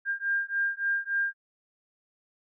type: beating tone pair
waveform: sine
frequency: 1600 / 1603.5 Hz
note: G6 / G6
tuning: +35 / +39 cents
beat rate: 3.5 Hz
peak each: -29 dBFS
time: 0.05-1.34 s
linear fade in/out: 50 ms
effects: none